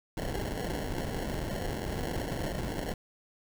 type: noise with sample-and-hold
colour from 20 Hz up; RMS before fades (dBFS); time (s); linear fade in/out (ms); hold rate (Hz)
pink; -34; 0.17-2.94; 2; 1225
effects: none